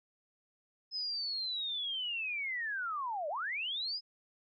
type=linear two-way sweep; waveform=sine; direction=down then up; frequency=5140 to 565 to 5140 Hz; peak=-34 dBFS; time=0.91-4.01 s; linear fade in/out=50 ms; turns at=3.29 s; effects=none